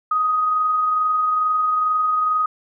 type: tone with amplitude modulation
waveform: sine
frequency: 1251 Hz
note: D#6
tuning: 9 cents sharp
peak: -15 dBFS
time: 0.11-2.46 s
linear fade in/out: 5 ms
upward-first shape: sine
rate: 22.3 Hz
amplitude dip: 25%
effects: none